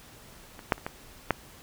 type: clicks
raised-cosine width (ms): 0.5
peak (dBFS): -27 / -6 / -29 / -17 / -7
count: 5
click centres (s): 0.592 / 0.722 / 0.78 / 0.865 / 1.307
effects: pink hiss -51 dBFS RMS until 1.62 s